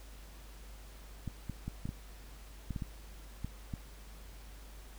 clicks, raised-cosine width 5 ms, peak -25 dBFS, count 10, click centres 1.277 / 1.497 / 1.68 / 1.855 / 1.891 / 2.707 / 2.762 / 2.822 / 3.446 / 3.738 s, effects added 50 Hz sine -49 dBFS peak until 4.98 s + pink hiss -57 dBFS RMS until 4.98 s

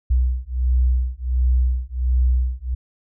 sine beating tone pair, 61.9 / 63.3 Hz, B1 / B1, +5 / +43 cents, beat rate 1.4 Hz, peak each -19 dBFS, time 0.1-2.75 s, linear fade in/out 10 ms, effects none

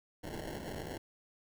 blue noise with sample-and-hold, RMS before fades -42 dBFS, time 0.23-0.98 s, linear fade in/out 10 ms, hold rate 1225 Hz, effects none

